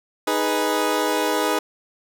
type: chord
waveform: 20% pulse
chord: G# minor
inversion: second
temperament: equal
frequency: 311.1 / 415.3 / 493.9 Hz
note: D#4 / G#4 / B4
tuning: 0 / 0 / 0 cents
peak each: -19 dBFS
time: 0.27-1.59 s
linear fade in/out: 5 ms
effects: none